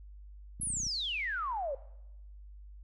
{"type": "clicks", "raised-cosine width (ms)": 5, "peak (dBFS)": -32, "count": 9, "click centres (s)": [0.6, 0.633, 0.672, 0.703, 0.738, 0.77, 0.802, 0.835, 0.867]}
{"type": "exponential sweep", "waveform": "sine", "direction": "down", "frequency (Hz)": [11180, 524], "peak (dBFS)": -32, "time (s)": [0.61, 1.75], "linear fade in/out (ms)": 5}
{"effects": ["noise-tail reverb RT60 0.9 s tail -20 dB re dry", "added 50 Hz sine -47 dBFS peak until 2.83 s"]}